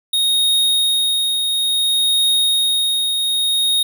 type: tone with tremolo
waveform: square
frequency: 3729 Hz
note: A#7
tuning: in tune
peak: -13 dBFS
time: 0.13-3.83 s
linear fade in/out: 5 ms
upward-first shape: triangle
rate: 0.58 Hz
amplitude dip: 40%
effects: none